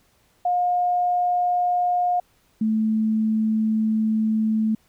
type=tone pair in turn; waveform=sine; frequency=714 / 218.7 Hz; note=F5 / A3; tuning=+38 / -10 cents; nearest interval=octave + minor sixth; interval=2048 cents; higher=first; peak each=-18 dBFS; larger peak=neither; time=0.45-2.2 / 2.61-4.75 s; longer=second; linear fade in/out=5 ms; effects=pink hiss -62 dBFS RMS until 4.88 s